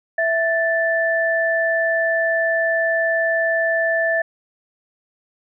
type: tone pair together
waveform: sine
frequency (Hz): 659.3 / 1760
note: E5 / A6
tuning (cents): 0 / 0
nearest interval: octave + perfect fourth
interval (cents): 1700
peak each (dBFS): -19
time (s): 0.18-4.22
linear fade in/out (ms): 5
effects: none